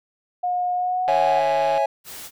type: tone with pitch glide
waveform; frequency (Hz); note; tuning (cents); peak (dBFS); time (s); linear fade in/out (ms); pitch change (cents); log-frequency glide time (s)
sine; 719 to 747.4; F#5 to F#5; -50 to +17; -20; 0.43-1.4; 10; +67; 0.74-1.22
type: click train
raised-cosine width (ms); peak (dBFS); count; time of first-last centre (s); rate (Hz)
0.3; -18; 107; 1.08-1.777; 152
type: chord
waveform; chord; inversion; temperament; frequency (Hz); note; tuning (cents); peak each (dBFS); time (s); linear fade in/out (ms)
triangle; C# minor; none; equal with one note detuned; 550.2 / 659.3 / 830.6; C#5 / E5 / G#5; -13 / 0 / 0; -21 / -21 / -19; 1.08-1.86; 5
type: noise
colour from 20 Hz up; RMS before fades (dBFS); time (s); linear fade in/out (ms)
white; -37; 2.04-2.31; 50
effects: none